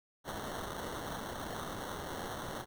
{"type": "noise with sample-and-hold", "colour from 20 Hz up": "white", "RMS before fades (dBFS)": -41, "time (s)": [0.24, 2.66], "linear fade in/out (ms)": 50, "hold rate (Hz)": 2450, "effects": []}